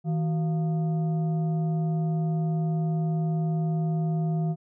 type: tone with frequency modulation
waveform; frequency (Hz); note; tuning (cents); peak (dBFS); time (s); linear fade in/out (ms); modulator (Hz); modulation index
sine; 160; D#3; +49; -23; 0.04-4.56; 50; 535; 0.37
effects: none